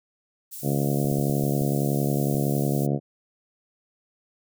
white high-pass noise, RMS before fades -38 dBFS, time 0.51-2.87 s, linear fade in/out 20 ms, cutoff 7800 Hz, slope 12 dB/octave
harmonic tone, 70.9 Hz, C#2, 40 cents sharp, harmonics 2 / 3 / 4 / 5 / 6 / 7 / 8 / 9 / 10, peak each -24 / -28 / -30 / -32 / -34 / -35 / -36 / -37 / -38 dBFS, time 0.62-3 s, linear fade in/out 50 ms
clicks, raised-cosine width 5 ms, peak -29 dBFS, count 7, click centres 1.05 / 1.12 / 1.191 / 1.298 / 1.438 / 1.616 / 2.347 s
effects none

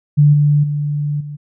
sine tone with level steps, 146.83 Hz, D3, in tune, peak -6 / -9 / -16 / -25 dBFS, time 0.17-1.37 s, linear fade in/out 20 ms, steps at 0.33 / 0.63 / 1.2 s, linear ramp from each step 10 ms, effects none

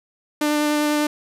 sawtooth tone with vibrato, 298.3 Hz, D4, 27 cents sharp, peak -14 dBFS, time 0.41-1.07 s, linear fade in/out 5 ms, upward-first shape triangle, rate 10 Hz, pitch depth 13 cents each way, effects resampled to 32000 Hz + 9-bit

